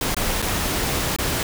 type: noise with dropouts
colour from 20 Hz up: pink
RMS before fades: -23 dBFS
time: 0.01-1.43 s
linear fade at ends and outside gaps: 2 ms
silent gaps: 0.146-0.166 / 0.419-0.424 / 1.163-1.186 s
effects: none